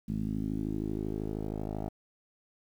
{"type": "tone with low-pass filter sweep", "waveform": "10% pulse", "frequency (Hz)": 52.8, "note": "G#1", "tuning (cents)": 29, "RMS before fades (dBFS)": -34, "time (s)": [0.08, 1.89], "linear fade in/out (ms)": 10, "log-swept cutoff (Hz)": [210, 650], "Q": 3, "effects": ["10-bit"]}